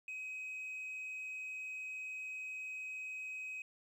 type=tone with frequency modulation; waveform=sine; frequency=2531 Hz; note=D#7; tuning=29 cents sharp; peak=-39 dBFS; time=0.08-3.62 s; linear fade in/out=2 ms; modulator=107 Hz; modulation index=0.29; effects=tanh soft clip ceiling -40 dBFS + 12-bit